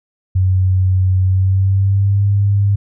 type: tone with pitch glide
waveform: sine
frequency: 93.3 to 100.58 Hz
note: F#2 to G2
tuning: +15 to +45 cents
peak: -10 dBFS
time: 0.35-2.76 s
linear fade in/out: 10 ms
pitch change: +130 cents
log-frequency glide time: 1.23-2.23 s
effects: none